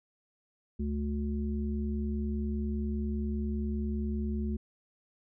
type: harmonic tone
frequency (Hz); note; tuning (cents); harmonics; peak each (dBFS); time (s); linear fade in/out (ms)
72.5; D2; -22; 1 / 3 / 5; -32 / -33 / -42; 0.79-4.57; 10
effects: none